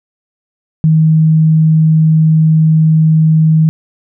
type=tone; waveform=sine; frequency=158.2 Hz; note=D#3; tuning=29 cents sharp; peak=-5 dBFS; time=0.84-3.69 s; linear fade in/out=0 ms; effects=none